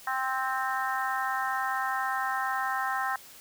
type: harmonic tone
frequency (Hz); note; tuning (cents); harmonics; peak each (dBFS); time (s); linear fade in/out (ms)
262.1; C4; +3; 3 / 4 / 5 / 6 / 7; -32 / -33 / -34 / -35 / -35; 0.07-3.16; 2
effects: white hiss -50 dBFS RMS until 3.4 s